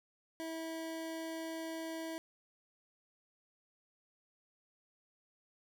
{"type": "tone", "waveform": "25% pulse", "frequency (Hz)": 324.9, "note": "E4", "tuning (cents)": -25, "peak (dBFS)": -36, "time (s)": [0.4, 2.18], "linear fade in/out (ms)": 0, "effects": []}